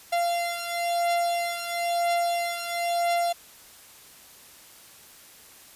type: beating tone pair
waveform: 45% pulse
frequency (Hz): 690 / 691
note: F5 / F5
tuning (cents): -21 / -19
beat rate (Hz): 1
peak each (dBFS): -26 / -29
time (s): 0.12-3.33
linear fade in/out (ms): 10
effects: white hiss -50 dBFS RMS until 5.75 s + resampled to 32000 Hz